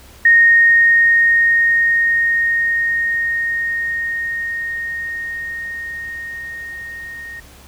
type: tone with level ramp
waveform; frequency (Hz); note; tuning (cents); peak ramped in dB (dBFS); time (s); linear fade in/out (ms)
sine; 1855; A#6; -9; -6 to -29; 0.25-7.4; 5
effects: added 66 Hz sine -44 dBFS peak until 7.67 s + pink hiss -44 dBFS RMS until 7.67 s